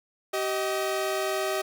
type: tone pair together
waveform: sawtooth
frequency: 385.3 / 628 Hz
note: G4 / D#5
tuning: -30 / +16 cents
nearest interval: minor sixth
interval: 846 cents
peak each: -25 dBFS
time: 0.33-1.62 s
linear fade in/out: 10 ms
effects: none

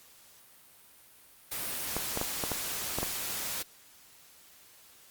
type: noise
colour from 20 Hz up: white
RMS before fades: -35 dBFS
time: 1.51-3.63 s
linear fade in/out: 10 ms
type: clicks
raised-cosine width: 1 ms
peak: -17 dBFS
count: 7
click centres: 1.966 / 2.174 / 2.214 / 2.438 / 2.517 / 2.986 / 3.03 s
effects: white hiss -57 dBFS RMS until 5.1 s + Opus 48 kbps

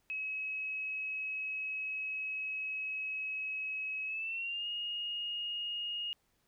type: tone with pitch glide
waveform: sine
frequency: 2562 to 2859 Hz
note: E7 to F7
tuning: -50 to +40 cents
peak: -35 dBFS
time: 0.1-6.13 s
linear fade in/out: 0 ms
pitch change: +190 cents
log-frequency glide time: 4.06-4.67 s
effects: pink hiss -75 dBFS RMS until 6.47 s

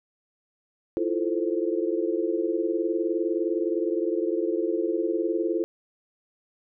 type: chord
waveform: sine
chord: F major seventh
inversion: third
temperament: equal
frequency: 329.6 / 349.2 / 440 / 523.3 Hz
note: E4 / F4 / A4 / C5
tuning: 0 / 0 / 0 / 0 cents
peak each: -28 / -27 / -29 / -33 dBFS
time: 0.97-5.64 s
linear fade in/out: 0 ms
effects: none

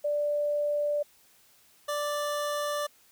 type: tone pair in turn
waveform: sine / 25% pulse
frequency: 587.3 / 587.3 Hz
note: D5 / D5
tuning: 0 / 0 cents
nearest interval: unison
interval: 0 cents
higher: neither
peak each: -25 dBFS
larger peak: neither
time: 0.04-1.03 / 1.88-2.87 s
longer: neither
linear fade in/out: 10 ms
effects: white hiss -61 dBFS RMS until 3.11 s

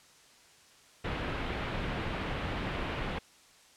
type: low-pass noise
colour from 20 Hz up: pink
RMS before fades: -35 dBFS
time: 1.04-3.19 s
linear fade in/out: 10 ms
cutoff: 3200 Hz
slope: 24 dB/octave
effects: white hiss -59 dBFS RMS until 3.76 s + low-pass 8000 Hz 12 dB/octave

